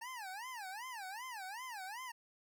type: tone with vibrato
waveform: 25% pulse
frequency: 880 Hz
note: A5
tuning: in tune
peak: -40 dBFS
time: 0.01-2.12 s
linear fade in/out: 10 ms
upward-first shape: sine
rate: 2.6 Hz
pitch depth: 290 cents each way
effects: none